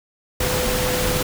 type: tone in noise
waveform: sine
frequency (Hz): 502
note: B4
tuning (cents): +28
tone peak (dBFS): -24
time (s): 0.4-1.23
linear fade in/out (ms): 5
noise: pink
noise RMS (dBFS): -22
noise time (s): 0.4-1.23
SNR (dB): -5
effects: none